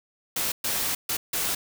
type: noise bursts at uneven times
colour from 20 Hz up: white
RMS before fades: -27 dBFS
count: 4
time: 0.36-0.52 / 0.64-0.95 / 1.09-1.17 / 1.33-1.55 s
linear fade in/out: 5 ms
effects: none